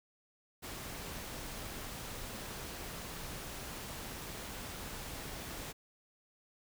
pink noise, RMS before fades -44 dBFS, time 0.62-5.73 s, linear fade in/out 20 ms, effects none

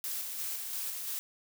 blue noise with tremolo, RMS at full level -36 dBFS, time 0.04-1.19 s, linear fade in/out 0 ms, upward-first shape square, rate 2.9 Hz, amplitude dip 30%, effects none

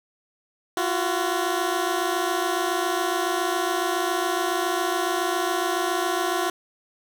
15% pulse tone pair together, 342.8 / 370 Hz, F4 / F#4, -32 / 0 cents, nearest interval minor second, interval 132 cents, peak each -19 dBFS, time 0.77-6.5 s, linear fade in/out 2 ms, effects none

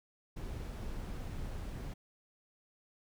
brown noise, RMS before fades -41 dBFS, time 0.36-1.94 s, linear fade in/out 10 ms, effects none

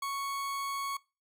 40% pulse tone, 1108.7 Hz, C#6, in tune, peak -32 dBFS, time 0.02-0.97 s, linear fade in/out 5 ms, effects noise-tail reverb RT60 0.3 s tail -23 dB re dry

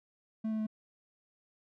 triangle tone with pitch steps, 220 / 218.2 / 216.5 Hz, A3 / A3 / A3, 0 / -14 / -28 cents, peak -29 dBFS, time 0.44-0.668 s, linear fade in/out 10 ms, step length 76 ms, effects none

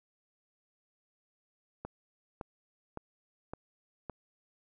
click train, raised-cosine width 1 ms, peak -25 dBFS, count 5, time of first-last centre 1.85-4.097 s, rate 1.78 Hz, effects none

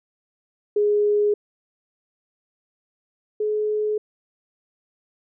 sine tone pair in turn, 415.3 / 424.8 Hz, G#4 / G#4, 0 / +39 cents, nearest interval unison, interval 39 cents, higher second, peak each -16 / -20 dBFS, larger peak first, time 0.76-1.34 / 3.4-3.98 s, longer neither, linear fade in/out 5 ms, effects none

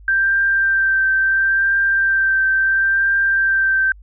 sine tone with vibrato, 1571 Hz, G6, 3 cents sharp, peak -13 dBFS, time 0.08-3.92 s, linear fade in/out 2 ms, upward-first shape triangle, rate 0.73 Hz, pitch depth 18 cents each way, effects added 50 Hz sine -39 dBFS peak until 4.02 s

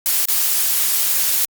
blue noise with dropouts, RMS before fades -17 dBFS, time 0.06-1.45 s, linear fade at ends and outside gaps 1 ms, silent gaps 0.255-0.284 s, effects Opus 48 kbps

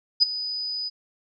sine tone with ADSR envelope, 4978 Hz, D#8, in tune, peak -11 dBFS, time 0.2-0.9 s, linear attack 26 ms, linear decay 15 ms, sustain -16 dB, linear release 26 ms, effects none

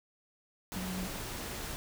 sine tone in noise, 185 Hz, F#3, in tune, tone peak -36 dBFS, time 0.76-1.07 s, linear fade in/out 0 ms, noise pink, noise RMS -40 dBFS, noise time 0.72-1.76 s, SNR +1 dB, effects none

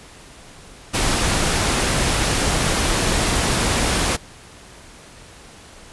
pink noise, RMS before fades -19 dBFS, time 0.93-4.17 s, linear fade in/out 20 ms, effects pink hiss -43 dBFS RMS until 5.92 s + resampled to 24000 Hz

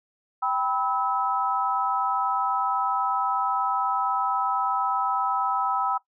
sine chord, E minor, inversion first, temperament equal with one note detuned, 784 / 987.8 / 1294.4 Hz, G5 / B5 / E6, 0 / 0 / -32 cents, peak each -27 / -28 / -26 dBFS, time 0.42-5.98 s, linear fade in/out 10 ms, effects noise-tail reverb RT60 0.1 s tail -17 dB re dry

